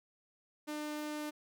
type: tone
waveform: sawtooth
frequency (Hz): 300.5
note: D4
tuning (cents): +40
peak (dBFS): -34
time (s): 0.67-1.31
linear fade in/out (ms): 20
effects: none